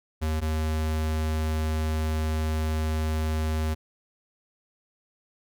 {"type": "tone pair in turn", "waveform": "square", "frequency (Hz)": [78.3, 78.3], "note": ["D#2", "D#2"], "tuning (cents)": [11, 11], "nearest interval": "unison", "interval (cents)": 0, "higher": "neither", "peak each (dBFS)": -25, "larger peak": "neither", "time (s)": [[0.21, 0.41], [0.41, 3.75]], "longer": "second", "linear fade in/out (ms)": 20, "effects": []}